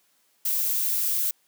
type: noise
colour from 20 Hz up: violet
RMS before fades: -25 dBFS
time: 0.45-1.31 s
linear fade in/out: 5 ms
effects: white hiss -66 dBFS RMS until 1.47 s + high-pass 150 Hz 12 dB/octave